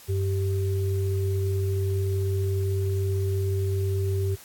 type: tone pair together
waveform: sine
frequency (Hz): 95.8 / 389.8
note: G2 / G4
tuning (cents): -39 / -10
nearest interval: 2 octaves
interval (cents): 2429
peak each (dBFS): -23 / -30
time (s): 0.08-4.36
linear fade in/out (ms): 20
effects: white hiss -48 dBFS RMS until 4.44 s + AAC 64 kbps